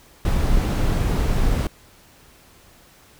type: noise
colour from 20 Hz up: brown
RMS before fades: -19 dBFS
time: 0.25-1.67 s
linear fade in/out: 2 ms
effects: pink hiss -51 dBFS RMS until 3.19 s